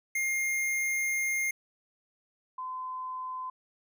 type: tone pair in turn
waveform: square / sine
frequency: 2123 / 1024.2 Hz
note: C7 / C6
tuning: +25 / -37 cents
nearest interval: octave + minor second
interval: 1262 cents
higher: first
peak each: -28 / -34 dBFS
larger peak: first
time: 0.15-1.51 / 2.58-3.5 s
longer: first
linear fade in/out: 5 ms
effects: none